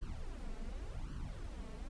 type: noise with flanger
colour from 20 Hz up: brown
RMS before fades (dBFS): -43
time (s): 0.01-1.89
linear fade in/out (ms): 20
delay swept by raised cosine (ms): 0.66 to 4.56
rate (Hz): 0.89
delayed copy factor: +0.8
effects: resampled to 22050 Hz